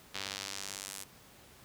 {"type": "tone with band-pass filter sweep", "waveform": "sawtooth", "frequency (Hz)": 97.9, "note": "G2", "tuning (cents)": -2, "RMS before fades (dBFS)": -42, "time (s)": [0.14, 1.04], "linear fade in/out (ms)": 10, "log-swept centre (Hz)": [3800, 9700], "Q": 1.2, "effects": ["pink hiss -57 dBFS RMS until 1.64 s", "high-pass 60 Hz 12 dB/octave"]}